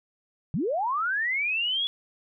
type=linear sweep; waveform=sine; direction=up; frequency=126.3 to 3415 Hz; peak=-24 dBFS; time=0.54-1.87 s; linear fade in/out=0 ms; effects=none